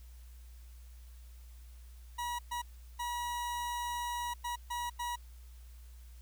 40% pulse tone bursts at uneven times, 963 Hz, B5, 44 cents flat, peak -34 dBFS, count 6, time 2.18-2.39 / 2.51-2.62 / 2.99-4.34 / 4.44-4.56 / 4.7-4.9 / 4.99-5.16 s, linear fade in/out 10 ms, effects added 60 Hz sine -49 dBFS peak until 6.21 s + white hiss -65 dBFS RMS until 6.21 s

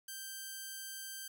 5% pulse tone, 1568 Hz, G6, in tune, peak -32 dBFS, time 0.08-1.28 s, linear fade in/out 5 ms, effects none

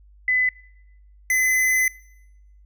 sine / square tone pair in turn, 2009 / 2028 Hz, B6 / B6, +29 / +45 cents, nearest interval unison, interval 16 cents, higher second, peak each -17 / -18 dBFS, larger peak first, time 0.28-0.49 / 1.3-1.88 s, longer second, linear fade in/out 2 ms, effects noise-tail reverb RT60 0.9 s tail -23 dB re dry + added 50 Hz sine -48 dBFS peak until 2.65 s

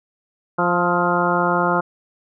harmonic tone with a mistuned harmonic, 175.1 Hz, F3, 5 cents sharp, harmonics 1 / 2 / 3 / 4 / 5 / 6 / 7 / 8, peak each -24 / -24 / -24 / -24 / -24 / -24 / -24 / -24 dBFS, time 0.58-1.81 s, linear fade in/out 10 ms, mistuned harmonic 7, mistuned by +48 cents, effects none

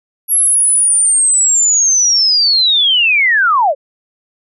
sine linear sweep, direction down, 11370 to 515 Hz, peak -8 dBFS, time 0.28-3.75 s, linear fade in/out 50 ms, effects none

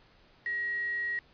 sine tone with quantisation, 1900 Hz, A#6, 33 cents sharp, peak -30 dBFS, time 0.46-1.19 s, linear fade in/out 2 ms, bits 7, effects pink hiss -61 dBFS RMS until 1.33 s + resampled to 11025 Hz

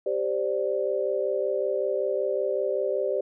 sine chord, G suspended fourth, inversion none, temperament just, 392 / 522.7 / 588 Hz, G4 / C5 / D5, 0 / -2 / +2 cents, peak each -28 dBFS, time 0.06-3.21 s, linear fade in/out 5 ms, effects none

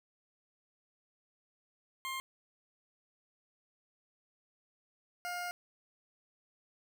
20% pulse tone pair in turn, 1060 / 708.8 Hz, C6 / F5, +22 / +25 cents, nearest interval perfect fifth, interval 697 cents, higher first, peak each -32 / -32 dBFS, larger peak neither, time 2.05-2.2 / 5.25-5.51 s, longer second, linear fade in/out 0 ms, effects none

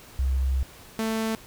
sine / sawtooth tone pair in turn, 66 / 222 Hz, C2 / A3, +16 / +16 cents, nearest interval octave + major sixth, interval 2100 cents, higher second, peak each -21 dBFS, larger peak neither, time 0.19-0.63 / 0.99-1.35 s, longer first, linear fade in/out 0 ms, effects pink hiss -48 dBFS RMS until 1.46 s

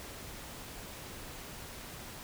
silence, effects pink hiss -46 dBFS RMS until 2.23 s

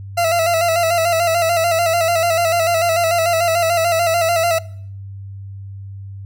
40% pulse tone with vibrato, 671 Hz, E5, 31 cents sharp, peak -13 dBFS, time 0.17-4.59 s, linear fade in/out 10 ms, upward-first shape square, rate 6.8 Hz, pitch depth 47 cents each way, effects noise-tail reverb RT60 0.6 s tail -22 dB re dry + added 98 Hz sine -29 dBFS peak until 6.25 s

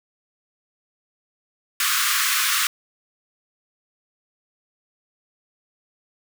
pink high-pass noise, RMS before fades -21 dBFS, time 1.8-2.67 s, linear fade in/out 2 ms, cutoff 1100 Hz, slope 96 dB/octave, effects none

